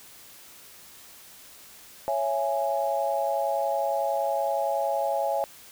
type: chord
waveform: sine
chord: C# minor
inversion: none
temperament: just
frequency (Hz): 554.4 / 665.2 / 831.5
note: C#5 / E5 / G#5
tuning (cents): 0 / +16 / +2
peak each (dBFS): -28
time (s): 2.08-5.44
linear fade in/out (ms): 0
effects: white hiss -49 dBFS RMS until 5.71 s